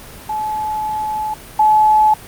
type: tone pair in turn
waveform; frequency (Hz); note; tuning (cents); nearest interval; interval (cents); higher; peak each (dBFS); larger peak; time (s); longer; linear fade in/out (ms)
sine; 858 / 858; A5 / A5; -44 / -44; unison; 0; neither; -18 / -8; second; 0.29-1.34 / 1.59-2.14; first; 5
effects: pink hiss -36 dBFS RMS until 2.27 s + Opus 32 kbps